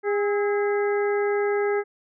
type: harmonic tone with a mistuned harmonic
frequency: 408.6 Hz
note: G#4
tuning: 28 cents flat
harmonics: 1 / 2 / 3 / 4 / 5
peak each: -21 / -31 / -35 / -34 / -35 dBFS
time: 0.03-1.84 s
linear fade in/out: 50 ms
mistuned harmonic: 3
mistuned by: +82 cents
effects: none